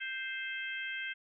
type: harmonic tone with a mistuned harmonic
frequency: 523.3 Hz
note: C5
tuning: in tune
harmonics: 3 / 4 / 5 / 6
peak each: -39 / -41 / -43 / -45 dBFS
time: 0-1.14 s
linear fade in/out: 20 ms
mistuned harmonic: 6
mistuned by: +20 cents
effects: none